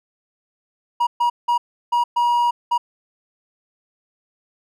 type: tone bursts at uneven times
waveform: triangle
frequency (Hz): 957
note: A#5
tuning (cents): +45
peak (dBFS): -13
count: 6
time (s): 1-1.07 / 1.2-1.3 / 1.48-1.58 / 1.92-2.04 / 2.16-2.51 / 2.71-2.78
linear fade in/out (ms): 10
effects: none